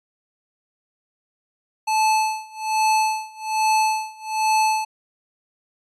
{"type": "tone with tremolo", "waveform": "square", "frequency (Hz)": 870, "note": "A5", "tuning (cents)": -20, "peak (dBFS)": -16, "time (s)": [1.87, 4.85], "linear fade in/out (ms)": 10, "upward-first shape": "sine", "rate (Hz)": 1.2, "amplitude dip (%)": 95, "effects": ["resampled to 24000 Hz"]}